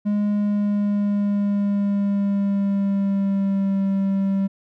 triangle tone with pitch glide, 206.6 to 195.12 Hz, G#3 to G3, -9 to -8 cents, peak -16 dBFS, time 0.05-4.48 s, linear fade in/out 20 ms, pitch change -99 cents, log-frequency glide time 0.3-3.83 s, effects none

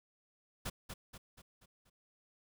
pink noise with echo, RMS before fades -39 dBFS, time 0.65-0.7 s, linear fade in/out 10 ms, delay 240 ms, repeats 5, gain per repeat -6 dB, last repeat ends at 1.9 s, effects none

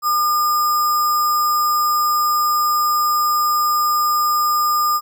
sine tone with sample-and-hold, 1210 Hz, D#6, 49 cents flat, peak -14 dBFS, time 0.02-5.01 s, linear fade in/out 50 ms, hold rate 6300 Hz, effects none

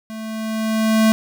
square tone with level ramp, 220 Hz, A3, in tune, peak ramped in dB -30 to -11 dBFS, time 0.1-1.12 s, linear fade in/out 0 ms, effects none

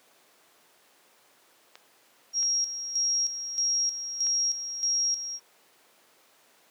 clicks, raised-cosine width 0.2 ms, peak -27 dBFS, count 3, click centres 1.755 / 2.429 / 4.268 s
sine tone with tremolo, 5610 Hz, F8, 7 cents sharp, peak -23 dBFS, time 2.33-5.4 s, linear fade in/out 50 ms, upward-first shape square, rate 1.6 Hz, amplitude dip 65%
effects pink hiss -60 dBFS RMS until 6.7 s + high-pass 400 Hz 12 dB/octave

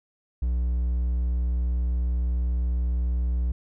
triangle tone with hard clipping, 61.4 Hz, B1, 9 cents flat, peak -23 dBFS, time 0.42-3.52 s, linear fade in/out 5 ms, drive 6 dB, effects none

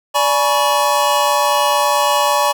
square tone cluster, 583 / 842 / 971 / 1117 Hz, D5 / G#5 / B5 / C#6, -13 / +24 / -30 / +13 cents, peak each -19 dBFS, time 0.14-2.53 s, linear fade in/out 20 ms, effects none

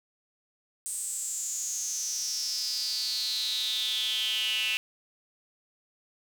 square tone with high-pass filter sweep, 116.54 Hz, A#2, in tune, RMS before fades -31 dBFS, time 0.86-4.77 s, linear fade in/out 0 ms, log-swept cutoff 8500 to 2700 Hz, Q 8.9, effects none

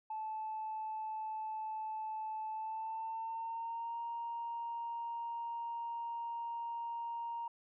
sine tone with pitch glide, 871 to 933.5 Hz, A5 to A#5, -18 to +2 cents, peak -37 dBFS, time 0.1-7.48 s, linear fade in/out 5 ms, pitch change +120 cents, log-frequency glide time 2.5-4 s, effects tanh soft clip ceiling -33 dBFS

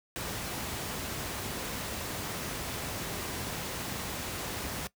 pink noise, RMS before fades -36 dBFS, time 0.16-4.87 s, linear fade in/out 0 ms, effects noise-tail reverb RT60 0.1 s tail -19 dB re dry + high-pass 60 Hz 12 dB/octave

